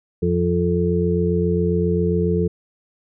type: harmonic tone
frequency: 87.4 Hz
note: F2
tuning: 2 cents sharp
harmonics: 1 / 2 / 4 / 5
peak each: -23 / -20 / -25 / -21 dBFS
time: 0.22-2.48 s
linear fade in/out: 10 ms
effects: none